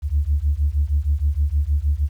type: beating tone pair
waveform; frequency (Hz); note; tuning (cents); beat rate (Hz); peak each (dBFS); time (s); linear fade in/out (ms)
sine; 69.7 / 76.1; C#2 / D#2; +10 / -38; 6.4; -19; 0.02-2.09; 50
effects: tanh soft clip ceiling -10 dBFS + 9-bit